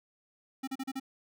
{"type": "tone bursts", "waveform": "square", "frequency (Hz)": 266, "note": "C4", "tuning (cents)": 29, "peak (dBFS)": -34, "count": 5, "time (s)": [0.63, 0.999], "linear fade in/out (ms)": 10, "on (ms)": 45, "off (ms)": 36, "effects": []}